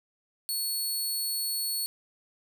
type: tone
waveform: 15% pulse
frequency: 4400 Hz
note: C#8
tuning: 14 cents flat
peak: -22 dBFS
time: 0.49-1.86 s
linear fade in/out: 0 ms
effects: none